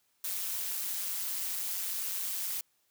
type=noise with amplitude modulation; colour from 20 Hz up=blue; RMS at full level=-32 dBFS; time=0.24-2.61 s; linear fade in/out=5 ms; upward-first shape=sine; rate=189 Hz; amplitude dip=65%; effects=white hiss -73 dBFS RMS until 2.9 s + high-pass 60 Hz 12 dB/octave